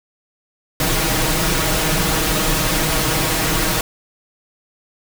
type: noise with comb filter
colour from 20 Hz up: pink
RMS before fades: -18 dBFS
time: 0.8-3.81 s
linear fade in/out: 2 ms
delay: 6.3 ms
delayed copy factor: +0.8
effects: none